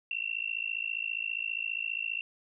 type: tone with amplitude modulation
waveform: sine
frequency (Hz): 2722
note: F7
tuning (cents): -45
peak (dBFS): -27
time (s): 0.11-2.21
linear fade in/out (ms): 2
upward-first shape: sine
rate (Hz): 54.9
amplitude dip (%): 100
effects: none